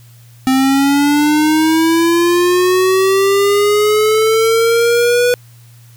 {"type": "linear sweep", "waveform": "square", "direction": "up", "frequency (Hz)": [260, 491.7], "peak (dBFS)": -10, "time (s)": [0.47, 5.34], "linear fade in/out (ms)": 0, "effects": ["added 118 Hz sine -39 dBFS peak until 5.96 s", "white hiss -49 dBFS RMS until 5.96 s"]}